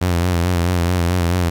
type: tone with vibrato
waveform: sawtooth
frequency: 87.8 Hz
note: F2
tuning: 10 cents sharp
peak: -11 dBFS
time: 0.01-1.5 s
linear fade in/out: 10 ms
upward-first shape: sine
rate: 4.6 Hz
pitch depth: 64 cents each way
effects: 8-bit